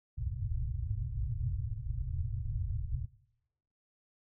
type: low-pass noise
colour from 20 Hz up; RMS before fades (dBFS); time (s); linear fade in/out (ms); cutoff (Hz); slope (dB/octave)
white; -35; 0.17-3.06; 20; 130; 96
effects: noise-tail reverb RT60 0.9 s tail -21 dB re dry